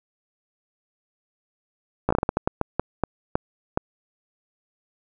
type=slowing click train; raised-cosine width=1 ms; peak=-6 dBFS; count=14; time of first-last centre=2.09-3.775 s; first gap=15 ms; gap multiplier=1.32; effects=none